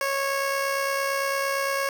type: tone with amplitude modulation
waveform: 15% pulse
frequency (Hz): 550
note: C#5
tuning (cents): -14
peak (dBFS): -16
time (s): 0.01-1.89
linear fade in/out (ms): 2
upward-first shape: sine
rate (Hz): 68.8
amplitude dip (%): 35
effects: none